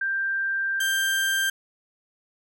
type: tone pair in turn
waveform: sine / 35% pulse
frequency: 1580 / 1580 Hz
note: G6 / G6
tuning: +13 / +13 cents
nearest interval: unison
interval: 0 cents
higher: neither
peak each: -23 / -20 dBFS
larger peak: second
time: 0.01-0.8 / 0.8-1.5 s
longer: first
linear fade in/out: 5 ms
effects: none

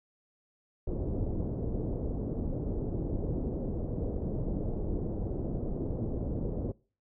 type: low-pass noise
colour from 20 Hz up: pink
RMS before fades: -33 dBFS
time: 0.87-6.72 s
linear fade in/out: 5 ms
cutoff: 510 Hz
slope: 24 dB/octave
effects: noise-tail reverb RT60 0.4 s tail -24 dB re dry

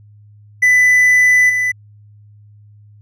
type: tone with level steps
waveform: triangle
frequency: 1995 Hz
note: B6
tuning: 17 cents sharp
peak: -6 / -12 dBFS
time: 0.62-1.72 s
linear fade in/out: 10 ms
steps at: 1.49 s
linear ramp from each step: 10 ms
effects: added 104 Hz sine -41 dBFS peak until 3.01 s

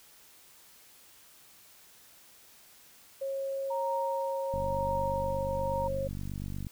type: tone with pitch glide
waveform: sine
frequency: 544 to 540.6 Hz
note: C#5 to C#5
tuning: -33 to -44 cents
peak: -31 dBFS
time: 3.21-6.08 s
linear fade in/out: 10 ms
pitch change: -11 cents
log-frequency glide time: 4.89-5.49 s
type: tone with tremolo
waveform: sine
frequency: 932.3 Hz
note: A#5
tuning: in tune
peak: -30 dBFS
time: 3.7-5.88 s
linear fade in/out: 10 ms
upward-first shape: triangle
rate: 1 Hz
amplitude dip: 60%
type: click train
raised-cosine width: 5 ms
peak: -26 dBFS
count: 104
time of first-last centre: 4.54-6.668 s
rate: 48.4 Hz
effects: white hiss -57 dBFS RMS until 6.71 s

